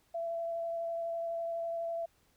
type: tone with vibrato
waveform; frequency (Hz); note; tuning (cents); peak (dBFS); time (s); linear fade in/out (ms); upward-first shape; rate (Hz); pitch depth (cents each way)
sine; 671; E5; +31; -33; 0.14-2.06; 10; square; 12; 8
effects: pink hiss -70 dBFS RMS until 2.36 s